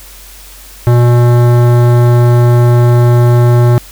sine tone with hard clipping, 120.7 Hz, B2, 39 cents flat, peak -6 dBFS, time 0.87-3.78 s, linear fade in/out 0 ms, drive 17 dB, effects added 47 Hz sine -35 dBFS peak until 3.91 s + white hiss -35 dBFS RMS until 3.91 s

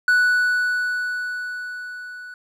triangle tone with level ramp, 1480 Hz, F#6, in tune, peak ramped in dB -11 to -33 dBFS, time 0.08-2.34 s, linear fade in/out 2 ms, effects none

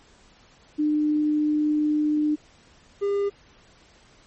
sine / triangle tone pair in turn, 301.3 / 402.2 Hz, D4 / G4, +44 / +44 cents, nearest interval perfect fourth, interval 500 cents, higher second, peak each -19 dBFS, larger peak neither, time 0.78-2.36 / 3.01-3.3 s, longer first, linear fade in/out 20 ms, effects pink hiss -55 dBFS RMS until 4.26 s + MP3 32 kbps

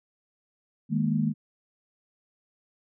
sine chord, D# suspended fourth, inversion none, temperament just, 155.56 / 207.4 / 233.3 Hz, D#3 / G#3 / A#3, 0 / -2 / +2 cents, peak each -27 dBFS, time 0.89-1.34 s, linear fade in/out 50 ms, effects none

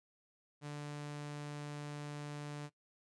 sawtooth tone, 146.83 Hz, D3, in tune, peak -38 dBFS, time 0.61-2.7 s, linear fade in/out 50 ms, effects noise-tail reverb RT60 0.1 s tail -19 dB re dry + resampled to 22050 Hz

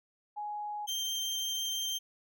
sine / 30% pulse tone pair in turn, 835 / 3153 Hz, G#5 / G7, +9 / +9 cents, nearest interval octave + major seventh, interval 2300 cents, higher second, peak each -35 / -29 dBFS, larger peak second, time 0.36-0.87 / 0.87-1.99 s, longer second, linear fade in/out 20 ms, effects none

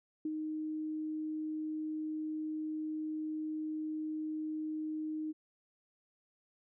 sine tone with ADSR envelope, 310.3 Hz, D#4, 5 cents flat, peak -32 dBFS, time 0.25-5.33 s, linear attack 4 ms, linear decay 47 ms, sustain -3 dB, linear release 25 ms, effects none

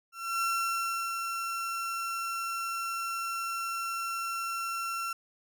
35% pulse tone with ADSR envelope, 1356 Hz, E6, 49 cents sharp, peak -25 dBFS, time 0.12-5.13 s, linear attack 300 ms, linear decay 700 ms, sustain -5 dB, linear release 4 ms, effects none

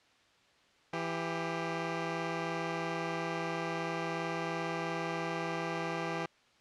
10% pulse tone pair together, 166.33 / 395.6 Hz, E3 / G4, +16 / +16 cents, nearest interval octave + minor third, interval 1500 cents, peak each -27 / -29 dBFS, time 0.93-6.26 s, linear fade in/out 5 ms, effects white hiss -65 dBFS RMS until 6.6 s + low-pass 4000 Hz 12 dB/octave

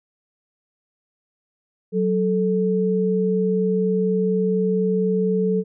sine tone pair together, 186.2 / 437.9 Hz, F#3 / A4, +11 / -8 cents, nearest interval octave + minor third, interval 1481 cents, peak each -20 dBFS, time 1.92-5.64 s, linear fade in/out 50 ms, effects none

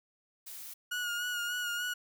blue noise, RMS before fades -45 dBFS, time 0.46-0.74 s, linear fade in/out 10 ms
30% pulse tone with vibrato, 1443 Hz, F#6, 44 cents flat, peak -30 dBFS, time 0.91-1.94 s, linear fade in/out 10 ms, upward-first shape sine, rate 3.4 Hz, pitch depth 32 cents each way
effects none

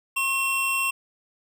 square tone pair together, 1075 / 2718 Hz, C6 / F7, +47 / -48 cents, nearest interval octave + major third, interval 1605 cents, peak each -29 / -24 dBFS, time 0.16-0.91 s, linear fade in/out 10 ms, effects none

